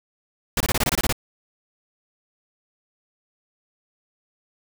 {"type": "noise bursts", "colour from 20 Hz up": "pink", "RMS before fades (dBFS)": -21, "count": 10, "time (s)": [0.57, 1.126], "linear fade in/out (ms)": 2, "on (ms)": 34, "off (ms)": 24, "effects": []}